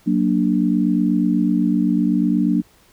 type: chord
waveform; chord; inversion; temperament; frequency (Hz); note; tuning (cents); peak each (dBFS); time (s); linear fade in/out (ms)
sine; Gb augmented; none; equal; 185 / 233.1 / 293.7; Gb3 / Bb3 / D4; 0 / 0 / 0; -19; 0.06-2.62; 20
effects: pink hiss -54 dBFS RMS until 2.92 s